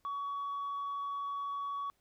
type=tone; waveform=sine; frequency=1127 Hz; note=C#6; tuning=28 cents sharp; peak=-33 dBFS; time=0.05-1.9 s; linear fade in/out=0 ms; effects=tanh soft clip ceiling -33 dBFS + pink hiss -75 dBFS RMS until 2 s